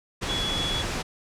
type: tone in noise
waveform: sine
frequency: 3379 Hz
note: G#7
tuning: 29 cents sharp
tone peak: -27 dBFS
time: 0.28-0.83 s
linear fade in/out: 20 ms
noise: pink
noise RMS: -29 dBFS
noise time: 0.21-1.03 s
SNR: -1 dB
effects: low-pass 7000 Hz 12 dB/octave